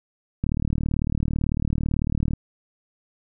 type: click train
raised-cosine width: 5 ms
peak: -11 dBFS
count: 73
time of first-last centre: 0.44-2.335 s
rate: 38 Hz
effects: none